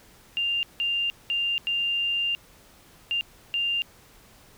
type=tone bursts at uneven times; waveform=sine; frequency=2794 Hz; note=F7; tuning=in tune; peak=-23 dBFS; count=6; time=0.37-0.63 / 0.8-1.1 / 1.3-1.58 / 1.67-2.35 / 3.11-3.21 / 3.54-3.82 s; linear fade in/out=0 ms; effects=pink hiss -54 dBFS RMS until 4.57 s